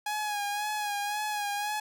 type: tone with vibrato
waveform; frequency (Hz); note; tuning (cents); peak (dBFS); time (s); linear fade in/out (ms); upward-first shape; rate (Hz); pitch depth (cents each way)
sawtooth; 830.6; G#5; 0; -26; 0.06-1.8; 5; sine; 1.9; 39
effects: none